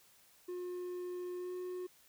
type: tone with pitch glide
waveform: triangle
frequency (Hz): 358.5 to 362.7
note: F4 to F#4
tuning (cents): +45 to -34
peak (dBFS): -37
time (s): 0.48-1.87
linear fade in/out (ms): 10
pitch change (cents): +21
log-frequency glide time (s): 1.37-1.53
effects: white hiss -65 dBFS RMS until 2.08 s